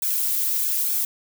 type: noise with flanger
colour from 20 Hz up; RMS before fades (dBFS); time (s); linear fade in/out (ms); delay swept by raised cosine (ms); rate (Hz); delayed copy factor
violet; -23; 0.02-1.05; 5; 1 to 4.1; 1.1; -0.6
effects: none